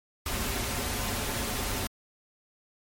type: noise with comb filter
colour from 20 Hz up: pink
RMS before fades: -31 dBFS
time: 0.26-1.87 s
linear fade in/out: 2 ms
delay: 6.2 ms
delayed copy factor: -0.5
effects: MP3 64 kbps